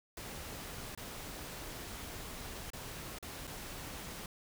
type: noise with dropouts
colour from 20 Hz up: pink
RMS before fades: -45 dBFS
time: 0.17-4.26 s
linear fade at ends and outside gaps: 2 ms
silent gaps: 0.95-0.975 / 2.703-2.733 / 3.186-3.226 / 3.471-3.475 s
effects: none